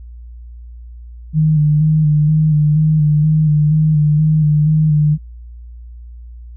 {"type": "tone with vibrato", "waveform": "sine", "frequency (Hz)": 152.8, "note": "D#3", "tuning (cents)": -31, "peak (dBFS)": -9, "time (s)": [1.33, 5.18], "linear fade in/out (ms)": 50, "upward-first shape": "square", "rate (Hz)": 2.1, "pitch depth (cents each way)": 31, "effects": ["added 59 Hz sine -31 dBFS peak until 6.56 s"]}